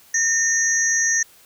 sine tone cluster, 1828 / 5880 / 6420 Hz, A#6 / F#8 / G8, -34 / -12 / +40 cents, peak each -21 dBFS, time 0.14-1.23 s, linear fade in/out 5 ms, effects white hiss -51 dBFS RMS until 1.45 s

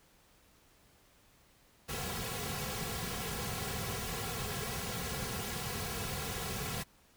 pink noise with comb filter, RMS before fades -38 dBFS, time 1.88-6.84 s, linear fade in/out 20 ms, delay 3.3 ms, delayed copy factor -0.9, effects pink hiss -65 dBFS RMS until 7.16 s

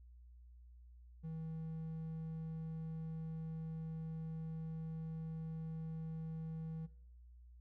triangle tone, 160.7 Hz, E3, 44 cents flat, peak -40 dBFS, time 1.23-6.87 s, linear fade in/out 20 ms, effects noise-tail reverb RT60 0.7 s tail -19 dB re dry + added 60 Hz sine -56 dBFS peak until 7.6 s

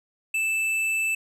sine tone with hard clipping, 2639 Hz, E7, 1 cent sharp, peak -24 dBFS, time 0.34-1.15 s, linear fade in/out 5 ms, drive 8 dB, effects none

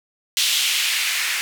blue noise with band-pass filter sweep, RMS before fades -21 dBFS, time 0.37-1.41 s, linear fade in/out 0 ms, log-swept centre 3400 to 1900 Hz, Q 1.9, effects none

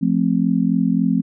sine chord, F major, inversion none, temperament just, 174.61 / 218.3 / 261.9 Hz, F3 / A3 / C4, 0 / -13 / +2 cents, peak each -19 dBFS, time 0.01-1.22 s, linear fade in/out 20 ms, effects none

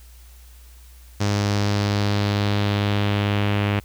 sawtooth tone with low-pass filter sweep, 102.2 Hz, G#2, 27 cents flat, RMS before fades -21 dBFS, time 1.2-3.8 s, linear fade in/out 10 ms, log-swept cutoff 5900 to 2700 Hz, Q 2.2, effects added 60 Hz sine -43 dBFS peak until 3.84 s + white hiss -53 dBFS RMS until 3.84 s

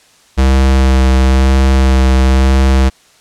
square tone with vibrato, 65.8 Hz, C2, 10 cents sharp, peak -7 dBFS, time 0.37-2.9 s, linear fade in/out 20 ms, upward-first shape sine, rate 1 Hz, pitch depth 15 cents each way, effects white hiss -47 dBFS RMS until 3.2 s + low-pass 8000 Hz 12 dB/octave

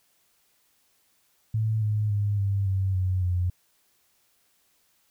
sine tone with pitch steps, 109.8 / 106.12 / 102.57 / 99.13 / 95.81 / 92.6 / 89.49 Hz, A2 / G#2 / G#2 / G2 / G2 / F#2 / F2, -3 / +38 / -21 / +20 / -39 / +2 / +43 cents, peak -22 dBFS, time 1.54-3.5 s, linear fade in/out 5 ms, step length 280 ms, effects white hiss -67 dBFS RMS until 5.1 s

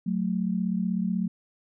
sine tone pair together, 183.83 / 220 Hz, F#3 / A3, -11 / 0 cents, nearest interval minor third, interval 311 cents, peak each -26 / -28 dBFS, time 0.06-1.28 s, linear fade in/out 10 ms, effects none

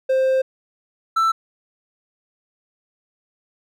triangle tone pair in turn, 525 / 1329.8 Hz, C5 / E6, +6 / +15 cents, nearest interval octave + major third, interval 1609 cents, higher second, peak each -13 dBFS, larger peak neither, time 0.09-0.42 / 1.16-1.32 s, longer first, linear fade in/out 10 ms, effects none

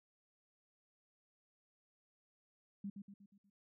sine tone with echo, 200 Hz, G3, 35 cents sharp, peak -40 dBFS, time 2.84-2.9 s, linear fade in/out 5 ms, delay 120 ms, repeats 5, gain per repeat -6 dB, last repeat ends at 3.5 s, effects none

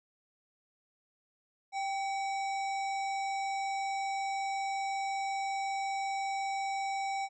harmonic tone with a mistuned harmonic, 784 Hz, G5, in tune, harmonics 1 / 3 / 5 / 7 / 9 / 10, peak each -32 / -41 / -50 / -50 / -53 / -55 dBFS, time 1.72-7.29 s, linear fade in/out 50 ms, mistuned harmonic 3, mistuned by -67 cents, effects none

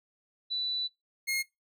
sine / sawtooth tone pair in turn, 3970 / 2148 Hz, B7 / C7, +8 / +45 cents, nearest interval major seventh, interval 1063 cents, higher first, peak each -30 / -25 dBFS, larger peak second, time 0.5-0.88 / 1.27-1.43 s, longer first, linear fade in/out 20 ms, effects noise-tail reverb RT60 0.2 s tail -20 dB re dry

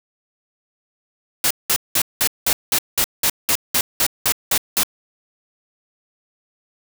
white noise bursts, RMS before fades -17 dBFS, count 14, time 1.44-4.834 s, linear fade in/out 2 ms, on 66 ms, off 190 ms, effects none

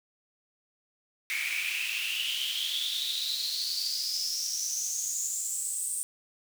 pink noise with high-pass filter sweep, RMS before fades -32 dBFS, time 1.3-6.03 s, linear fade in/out 0 ms, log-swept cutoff 2200 to 8800 Hz, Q 9.8, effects none

